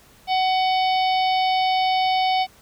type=harmonic tone with a mistuned harmonic; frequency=750 Hz; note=F#5; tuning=23 cents sharp; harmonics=1 / 3 / 4 / 5 / 6 / 7; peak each=-18 / -28 / -30 / -32 / -34 / -35 dBFS; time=0.27-2.47 s; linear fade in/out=50 ms; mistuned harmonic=5; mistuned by=-33 cents; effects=pink hiss -52 dBFS RMS until 2.61 s